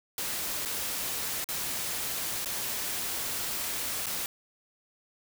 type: noise with dropouts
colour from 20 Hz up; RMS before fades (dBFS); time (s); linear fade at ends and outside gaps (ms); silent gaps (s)
white; -33; 0.18-4.26; 1; 0.651-0.657 / 1.443-1.488 / 2.447-2.458 / 4.059-4.066
effects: none